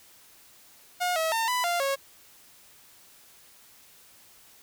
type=tone with pitch steps; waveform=sawtooth; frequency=717 / 644 / 906 / 995 / 696 / 549 Hz; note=F5 / E5 / A#5 / B5 / F5 / C#5; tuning=+45 / -41 / -50 / +13 / -6 / -17 cents; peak=-21 dBFS; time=1-1.96 s; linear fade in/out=20 ms; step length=160 ms; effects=white hiss -55 dBFS RMS until 4.62 s